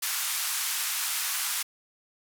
white band-pass noise, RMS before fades -30 dBFS, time 0.02-1.63 s, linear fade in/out 10 ms, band 970 to 14000 Hz, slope 24 dB/octave, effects none

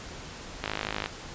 click train, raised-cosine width 0.3 ms, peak -13 dBFS, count 23, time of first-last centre 0.64-1.06 s, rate 52.4 Hz, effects pink hiss -42 dBFS RMS until 1.34 s + resampled to 16000 Hz

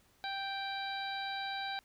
harmonic tone, 784 Hz, G5, in tune, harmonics 1 / 2 / 3 / 4 / 5 / 6, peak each -39 / -42 / -47 / -52 / -42 / -53 dBFS, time 0.24-1.79 s, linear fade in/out 0 ms, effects pink hiss -68 dBFS RMS until 1.84 s

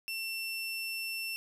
30% pulse tone, 2700 Hz, E7, 41 cents sharp, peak -32 dBFS, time 0.08-1.36 s, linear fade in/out 0 ms, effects none

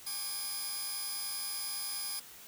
5% pulse tone cluster, 806 / 1089 / 1177 / 4805 / 5030 Hz, G5 / C#6 / D6 / D8 / D#8, +48 / -31 / +3 / +39 / +18 cents, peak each -37 / -37 / -36 / -36 / -32 dBFS, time 0.06-2.2 s, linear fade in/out 10 ms, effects white hiss -52 dBFS RMS until 2.47 s

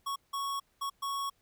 square tone bursts at uneven times, 1108.7 Hz, C#6, in tune, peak -33 dBFS, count 4, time 0.06-0.16 / 0.33-0.6 / 0.81-0.9 / 1.02-1.3 s, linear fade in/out 10 ms, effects pink hiss -72 dBFS RMS until 1.41 s

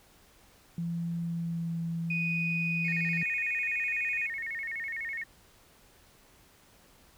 sine tone with pitch glide, 169.3 to 166.87 Hz, E3 to E3, +46 to +21 cents, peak -30 dBFS, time 0.78-3.23 s, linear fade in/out 2 ms, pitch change -25 cents, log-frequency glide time 1.18-1.75 s
sine tone, 2482 Hz, D#7, 5 cents flat, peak -29 dBFS, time 2.1-4.27 s, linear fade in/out 5 ms
sine tone with vibrato, 2009 Hz, B6, 29 cents sharp, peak -33 dBFS, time 2.84-5.24 s, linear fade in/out 10 ms, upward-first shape square, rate 12 Hz, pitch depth 150 cents each way
effects tanh soft clip ceiling -19 dBFS + pink hiss -60 dBFS RMS until 7.17 s

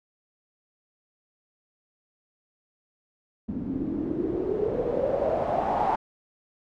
white noise with low-pass filter sweep, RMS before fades -27 dBFS, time 3.48-5.96 s, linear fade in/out 10 ms, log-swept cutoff 230 to 860 Hz, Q 6.6, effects none

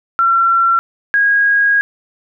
sine tone pair in turn, 1359 / 1640.7 Hz, F6 / G#6, -48 / -22 cents, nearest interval minor third, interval 326 cents, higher second, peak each -9 dBFS, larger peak neither, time 0.19-0.79 / 1.14-1.81 s, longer second, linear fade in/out 0 ms, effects none

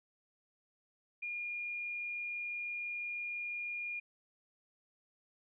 sine tone, 2422 Hz, D#7, 47 cents flat, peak -37 dBFS, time 1.22-4 s, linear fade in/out 10 ms, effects none

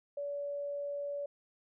sine tone, 572 Hz, D5, 46 cents flat, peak -35 dBFS, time 0.17-1.26 s, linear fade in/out 5 ms, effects none

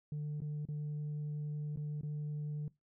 sine tone with dropouts, 149.1 Hz, D3, 27 cents sharp, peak -34 dBFS, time 0.12-2.68 s, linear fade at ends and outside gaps 2 ms, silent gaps 0.404-0.418 / 0.653-0.687 / 1.76-1.772 / 2.011-2.032 s, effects noise-tail reverb RT60 0.2 s tail -22 dB re dry + tanh soft clip ceiling -35 dBFS

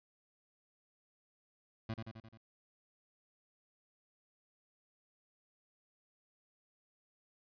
25% pulse tone with echo, 111.6 Hz, A2, 25 cents sharp, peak -33 dBFS, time 1.89-1.94 s, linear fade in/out 5 ms, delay 87 ms, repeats 5, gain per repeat -4 dB, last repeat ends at 2.375 s, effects resampled to 11025 Hz

